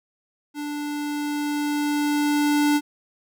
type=tone with level ramp; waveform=square; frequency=293.7 Hz; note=D4; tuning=in tune; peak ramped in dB=-29 to -17 dBFS; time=0.54-2.81 s; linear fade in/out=50 ms; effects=none